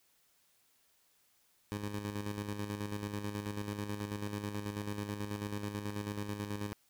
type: tone with tremolo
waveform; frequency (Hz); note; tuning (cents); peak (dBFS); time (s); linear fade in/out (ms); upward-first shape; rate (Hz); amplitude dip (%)
15% pulse; 103; G#2; -14; -29; 1.72-6.73; 0; square; 9.2; 50
effects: white hiss -71 dBFS RMS until 6.89 s